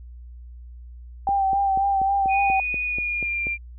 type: tone with vibrato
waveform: sine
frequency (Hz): 784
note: G5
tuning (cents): 0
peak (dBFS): -18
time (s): 1.27-2.6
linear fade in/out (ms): 2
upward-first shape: sine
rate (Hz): 3.7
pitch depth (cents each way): 31
type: click train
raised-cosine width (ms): 2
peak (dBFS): -21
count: 10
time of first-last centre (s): 1.29-3.469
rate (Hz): 4.13
type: tone with pitch glide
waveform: sine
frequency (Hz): 2472 to 2380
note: D#7 to D7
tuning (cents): -12 to +22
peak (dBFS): -23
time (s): 2.28-3.58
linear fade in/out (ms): 50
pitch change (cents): -66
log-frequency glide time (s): 2.84-3.42
effects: added 60 Hz sine -38 dBFS peak until 3.78 s